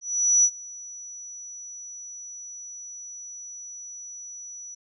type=tone with ADSR envelope; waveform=sine; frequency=5900 Hz; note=F#8; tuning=6 cents flat; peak=-14 dBFS; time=0.01-4.75 s; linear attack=430 ms; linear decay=59 ms; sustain=-23 dB; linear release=12 ms; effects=none